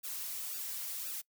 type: noise with flanger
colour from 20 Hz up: blue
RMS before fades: -40 dBFS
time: 0.03-1.22 s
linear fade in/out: 20 ms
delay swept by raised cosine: 0.94 to 4.64 ms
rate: 1.9 Hz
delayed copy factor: -1
effects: noise-tail reverb RT60 0.1 s tail -23 dB re dry